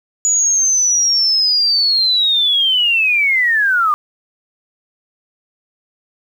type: linear sweep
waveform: sine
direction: down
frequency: 6900 to 1178 Hz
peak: -11 dBFS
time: 0.25-3.94 s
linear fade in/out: 0 ms
effects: 7-bit